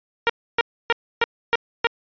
10% pulse tone bursts, 466.2 Hz, A#4, in tune, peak -7 dBFS, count 6, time 0.27-1.87 s, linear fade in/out 0 ms, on 25 ms, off 290 ms, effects resampled to 11025 Hz

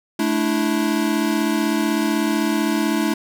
square chord, A suspended fourth, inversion none, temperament equal with one note detuned, 217.2 / 293.7 / 329.6 Hz, A3 / D4 / E4, -22 / 0 / 0 cents, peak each -23 dBFS, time 0.19-3.14 s, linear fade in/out 5 ms, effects none

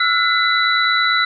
sine tone cluster, 1333 / 1442 / 2019 / 3948 Hz, E6 / F#6 / B6 / B7, +19 / -45 / +38 / -1 cents, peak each -19 dBFS, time 0-1.25 s, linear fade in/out 5 ms, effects none

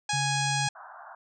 harmonic tone, 830.6 Hz, G#5, in tune, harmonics 1 / 2 / 3 / 4 / 5 / 6 / 7 / 8 / 9 / 10, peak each -30 / -33 / -35 / -36 / -37 / -38 / -38 / -39 / -40 / -40 dBFS, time 0.09-0.69 s, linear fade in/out 5 ms
sine tone, 138.59 Hz, C#3, in tune, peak -30 dBFS, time 0.13-0.68 s, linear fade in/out 5 ms
pink band-pass noise, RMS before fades -46 dBFS, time 0.75-1.15 s, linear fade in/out 5 ms, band 660 to 1600 Hz, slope 96 dB/octave
effects none

